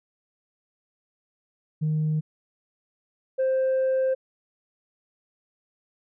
sine tone pair in turn, 154.6 / 524.4 Hz, D#3 / C5, -11 / +4 cents, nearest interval octave + major sixth, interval 2115 cents, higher second, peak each -20 / -18 dBFS, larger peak second, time 1.81-2.21 / 3.38-4.15 s, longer second, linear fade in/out 20 ms, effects tanh soft clip ceiling -19 dBFS

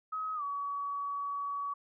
sine tone with pitch glide, 1272 to 1133.2 Hz, D#6 to C#6, +38 to +38 cents, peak -33 dBFS, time 0.12-1.74 s, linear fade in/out 10 ms, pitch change -200 cents, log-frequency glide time 0.35-0.43 s, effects none

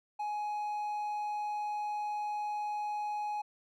triangle tone, 837 Hz, G#5, 13 cents sharp, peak -31 dBFS, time 0.19-3.42 s, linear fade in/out 10 ms, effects none

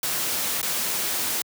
white noise with dropouts, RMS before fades -26 dBFS, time 0.03-1.42 s, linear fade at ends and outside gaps 2 ms, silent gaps 0.616-0.628 s, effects high-pass 100 Hz 12 dB/octave

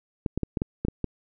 clicks, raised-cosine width 3 ms, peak -13 dBFS, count 8, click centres 0.262 / 0.376 / 0.433 / 0.572 / 0.619 / 0.85 / 0.884 / 1.043 s, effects none

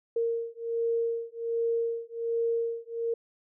sine beating tone pair, 461.9 / 463.2 Hz, A#4 / A#4, -16 / -11 cents, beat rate 1.3 Hz, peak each -30 dBFS, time 0.16-3.14 s, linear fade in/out 5 ms, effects none

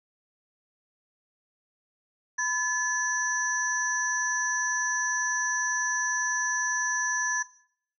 sine tone cluster, 1002 / 1720 / 5840 / 6130 Hz, B5 / A6 / F#8 / G8, +25 / -40 / -24 / -40 cents, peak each -34 / -26 / -34 / -35 dBFS, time 2.38-7.43 s, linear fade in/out 10 ms, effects noise-tail reverb RT60 0.6 s tail -18 dB re dry

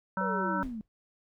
harmonic tone, 189.9 Hz, F#3, 45 cents sharp, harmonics 1 / 3 / 5 / 7 / 8, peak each -33 / -38 / -33 / -34 / -36 dBFS, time 0.17-0.63 s, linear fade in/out 2 ms
sine exponential sweep, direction down, 520 to 208.5 Hz, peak -35 dBFS, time 0.21-0.81 s, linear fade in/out 0 ms
brown noise with exponential decay, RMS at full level -37 dBFS, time 0.63-0.88 s, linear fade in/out 0 ms, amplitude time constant 54 ms
effects none

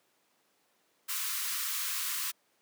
white high-pass noise, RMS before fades -34 dBFS, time 1.08-2.32 s, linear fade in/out 20 ms, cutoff 1000 Hz, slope 96 dB/octave, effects pink hiss -71 dBFS RMS until 2.61 s + high-pass 300 Hz 12 dB/octave

